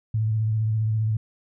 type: tone with vibrato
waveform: sine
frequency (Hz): 109.5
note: A2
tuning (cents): -8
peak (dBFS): -20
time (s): 0.14-1.17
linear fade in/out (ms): 5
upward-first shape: sine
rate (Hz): 15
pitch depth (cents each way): 33
effects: none